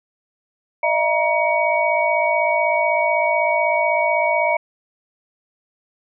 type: tone cluster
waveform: sine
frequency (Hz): 611 / 667 / 946 / 2252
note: D#5 / E5 / A#5 / C#7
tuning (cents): -32 / +20 / +25 / +27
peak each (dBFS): -21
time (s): 0.83-4.57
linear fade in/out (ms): 5
effects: none